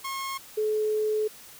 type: tone pair in turn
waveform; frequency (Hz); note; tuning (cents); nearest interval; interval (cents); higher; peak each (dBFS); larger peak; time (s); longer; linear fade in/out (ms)
sawtooth / sine; 1081 / 429; C#6 / A4; -44 / -44; octave + major third; 1600; first; -27 / -23; second; 0.04-0.38 / 0.57-1.28; second; 10
effects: white hiss -48 dBFS RMS until 1.59 s